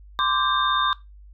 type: tone cluster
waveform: sine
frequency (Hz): 1033 / 1169 / 1586 / 3636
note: C6 / D6 / G6 / A#7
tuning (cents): -22 / -8 / +20 / -44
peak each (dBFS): -26 / -22 / -28 / -25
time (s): 0.19-0.93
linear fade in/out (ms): 0
effects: noise-tail reverb RT60 0.2 s tail -18 dB re dry + added 50 Hz sine -43 dBFS peak until 1.33 s